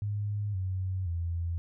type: tone with pitch steps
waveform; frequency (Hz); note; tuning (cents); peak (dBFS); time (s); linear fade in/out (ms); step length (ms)
sine; 103.3 / 93.64 / 84.88; G#2 / F#2 / F2; -9 / +21 / -49; -29; 0.02-1.58; 0; 520
effects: none